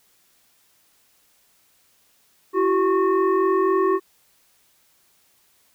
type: tone with frequency modulation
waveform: sine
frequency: 382.4 Hz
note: G4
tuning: 43 cents flat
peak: -16 dBFS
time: 2.53-4 s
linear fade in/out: 50 ms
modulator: 721 Hz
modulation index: 0.98
effects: white hiss -61 dBFS RMS until 5.74 s